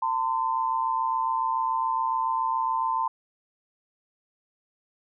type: tone pair together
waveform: sine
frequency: 902 / 1029.1 Hz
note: A5 / C6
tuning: +43 / -29 cents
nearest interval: major second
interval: 228 cents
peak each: -26 dBFS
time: 0.02-3.08 s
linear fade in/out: 5 ms
effects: none